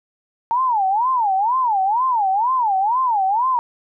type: tone with vibrato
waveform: sine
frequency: 891 Hz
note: A5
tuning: 22 cents sharp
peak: -15 dBFS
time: 0.51-3.59 s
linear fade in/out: 0 ms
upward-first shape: sine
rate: 2.1 Hz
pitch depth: 280 cents each way
effects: none